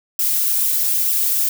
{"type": "noise with flanger", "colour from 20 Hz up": "violet", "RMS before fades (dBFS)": -18, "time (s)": [0.19, 1.49], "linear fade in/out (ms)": 2, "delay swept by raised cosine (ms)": [0.45, 5.65], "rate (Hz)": 2.2, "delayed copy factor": -0.65, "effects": []}